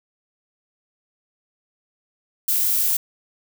violet noise, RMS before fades -20 dBFS, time 2.48-2.97 s, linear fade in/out 5 ms, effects none

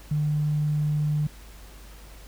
triangle tone with tanh clipping, 150 Hz, D3, 37 cents sharp, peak -21 dBFS, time 0.11-1.27 s, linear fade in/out 5 ms, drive 2 dB, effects added 50 Hz sine -44 dBFS peak until 2.27 s + pink hiss -50 dBFS RMS until 2.27 s

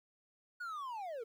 triangle linear sweep, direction down, 1480 to 430 Hz, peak -38 dBFS, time 0.6-1.24 s, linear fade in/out 10 ms, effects 12-bit

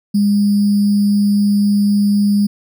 sine tone with sample-and-hold, 203.9 Hz, G#3, 32 cents flat, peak -10 dBFS, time 0.14-2.47 s, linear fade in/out 10 ms, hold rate 4900 Hz, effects none

